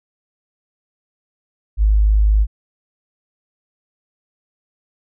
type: tone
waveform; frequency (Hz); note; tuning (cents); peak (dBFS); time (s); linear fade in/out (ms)
sine; 52.2; G#1; +10; -10; 1.77-2.47; 50
effects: none